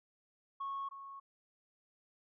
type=tone with echo; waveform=sine; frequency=1100 Hz; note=C#6; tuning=14 cents flat; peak=-36 dBFS; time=0.6-0.89 s; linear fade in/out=10 ms; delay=310 ms; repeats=1; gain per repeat=-10 dB; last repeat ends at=1.2 s; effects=tanh soft clip ceiling -34 dBFS